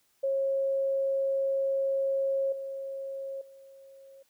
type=tone with level steps; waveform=sine; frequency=543 Hz; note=C#5; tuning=36 cents flat; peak=-25 / -34 / -49 dBFS; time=0.23-4.23 s; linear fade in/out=10 ms; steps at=2.52 / 3.41 s; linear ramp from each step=5 ms; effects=white hiss -70 dBFS RMS until 4.29 s